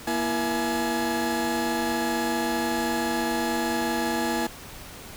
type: tone cluster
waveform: 30% pulse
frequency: 237.7 / 333 / 845 Hz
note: A#3 / E4 / G#5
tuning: +34 / +18 / +30 cents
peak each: -26 dBFS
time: 0.07-4.47 s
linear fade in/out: 5 ms
effects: pink hiss -42 dBFS RMS until 5.16 s